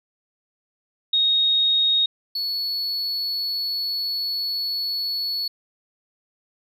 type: tone pair in turn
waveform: sine / triangle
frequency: 3737 / 4406 Hz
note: A#7 / C#8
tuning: +4 / -11 cents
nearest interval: minor third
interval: 285 cents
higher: second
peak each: -16 / -22 dBFS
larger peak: first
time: 1.13-2.06 / 2.35-5.48 s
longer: second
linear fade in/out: 5 ms
effects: none